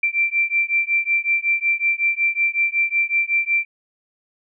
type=beating tone pair; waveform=sine; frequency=2349 / 2354.4 Hz; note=D7 / D7; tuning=0 / +4 cents; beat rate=5.4 Hz; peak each=-20 / -20 dBFS; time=0.03-3.65 s; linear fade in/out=5 ms; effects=none